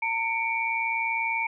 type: tone cluster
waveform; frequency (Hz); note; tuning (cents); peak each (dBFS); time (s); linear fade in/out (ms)
sine; 908 / 2240 / 2360; A#5 / C#7 / D7; -46 / +18 / +8; -29; 0.02-1.47; 5
effects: none